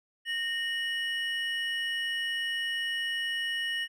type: tone pair together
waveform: triangle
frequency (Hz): 1845.8 / 2930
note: A#6 / F#7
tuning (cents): -18 / -18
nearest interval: minor sixth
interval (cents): 800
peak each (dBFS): -30 / -31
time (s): 0.25-3.88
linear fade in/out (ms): 50
effects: none